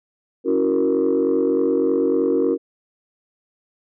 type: chord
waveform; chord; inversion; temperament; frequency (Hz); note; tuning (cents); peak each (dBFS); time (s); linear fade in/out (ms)
sine; F# dominant seventh; second; equal with one note detuned; 277.2 / 326.6 / 370 / 466.2; C#4 / E4 / F#4 / A#4; 0 / -16 / 0 / 0; -21 / -22 / -20 / -19; 0.44-2.58; 50
effects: tanh soft clip ceiling -10 dBFS